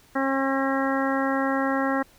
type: harmonic tone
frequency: 270 Hz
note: C#4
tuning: 45 cents flat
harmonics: 1 / 2 / 3 / 4 / 5 / 6 / 7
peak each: -25 / -28 / -30 / -31 / -32 / -33 / -33 dBFS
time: 0.15-2.03 s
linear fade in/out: 10 ms
effects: pink hiss -56 dBFS RMS until 2.18 s

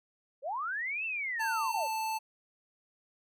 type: linear two-way sweep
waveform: sine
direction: up then down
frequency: 491.4 to 2703 to 491.4 Hz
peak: -32 dBFS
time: 0.42-1.88 s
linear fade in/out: 50 ms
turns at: 1.05 s
type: tone with pitch glide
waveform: square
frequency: 896 to 881.6 Hz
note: A5 to A5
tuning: +31 to +3 cents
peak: -32 dBFS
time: 1.39-2.19 s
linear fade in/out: 20 ms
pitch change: -28 cents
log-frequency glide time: 1.76-1.91 s
effects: none

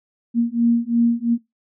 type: beating tone pair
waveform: sine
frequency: 233.1 / 236 Hz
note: A#3 / A#3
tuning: 0 / +22 cents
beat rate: 2.9 Hz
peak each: -18 dBFS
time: 0.34-1.38 s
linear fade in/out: 50 ms
effects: noise-tail reverb RT60 0.2 s tail -22 dB re dry

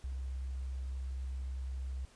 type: tone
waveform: sine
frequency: 65.41 Hz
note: C2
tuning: in tune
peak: -36 dBFS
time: 0.04-2.05 s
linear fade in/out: 0 ms
effects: pink hiss -62 dBFS RMS until 2.15 s + resampled to 22050 Hz

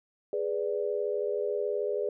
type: chord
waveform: sine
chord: G# diminished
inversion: none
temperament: equal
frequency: 415.3 / 493.9 / 587.3 Hz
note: G#4 / B4 / D5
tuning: 0 / 0 / 0 cents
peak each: -30 / -33 / -34 dBFS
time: 0.33-2.09 s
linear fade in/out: 2 ms
effects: none

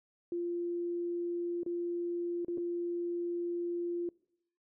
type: tone with dropouts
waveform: sine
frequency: 346.5 Hz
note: F4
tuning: 14 cents flat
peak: -32 dBFS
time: 0.32-4.09 s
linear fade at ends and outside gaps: 2 ms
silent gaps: 1.633-1.662 / 2.448-2.482 / 2.575-2.58 s
effects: noise-tail reverb RT60 0.8 s tail -25 dB re dry

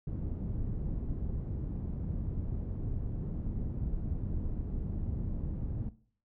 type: low-pass noise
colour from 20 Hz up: pink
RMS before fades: -35 dBFS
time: 0.07-5.89 s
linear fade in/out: 2 ms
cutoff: 200 Hz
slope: 12 dB/octave
effects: noise-tail reverb RT60 0.5 s tail -18 dB re dry

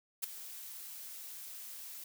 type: noise with ADSR envelope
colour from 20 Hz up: blue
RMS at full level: -32 dBFS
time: 0.22-2.04 s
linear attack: 20 ms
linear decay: 5 ms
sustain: -15 dB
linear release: 3 ms
effects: none

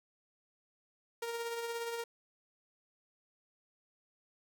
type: tone with tremolo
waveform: sawtooth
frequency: 466.2 Hz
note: A#4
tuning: in tune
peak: -31 dBFS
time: 1.22-2.04 s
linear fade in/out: 5 ms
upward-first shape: triangle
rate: 17 Hz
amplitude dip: 45%
effects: none

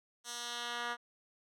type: tone with band-pass filter sweep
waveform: 10% pulse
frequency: 239.3 Hz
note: A#3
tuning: 46 cents sharp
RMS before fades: -40 dBFS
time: 0.24-0.97 s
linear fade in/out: 50 ms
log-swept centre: 6800 to 1700 Hz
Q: 1.1
effects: none

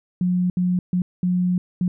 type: tone bursts at uneven times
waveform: sine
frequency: 180 Hz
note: F#3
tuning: 47 cents flat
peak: -17 dBFS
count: 5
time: 0.21-0.5 / 0.57-0.79 / 0.93-1.02 / 1.23-1.58 / 1.81-1.88 s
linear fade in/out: 2 ms
effects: none

